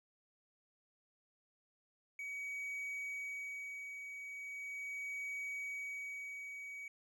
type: tone with tremolo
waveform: triangle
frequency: 2263 Hz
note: C#7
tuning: 35 cents sharp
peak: -38 dBFS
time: 2.19-6.88 s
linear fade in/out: 2 ms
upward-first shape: sine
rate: 0.39 Hz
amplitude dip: 45%
effects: none